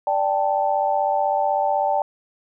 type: chord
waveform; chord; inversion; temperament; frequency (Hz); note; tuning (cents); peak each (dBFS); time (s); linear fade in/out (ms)
sine; D suspended fourth; none; equal; 587.3 / 784 / 880; D5 / G5 / A5; 0 / 0 / 0; -23 / -21 / -23; 0.07-2.02; 2
effects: none